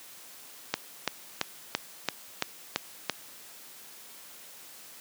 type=click train; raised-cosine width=0.2 ms; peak=-8 dBFS; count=8; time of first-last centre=0.74-3.097 s; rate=2.97 Hz; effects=white hiss -49 dBFS RMS until 5 s + high-pass 150 Hz 12 dB/octave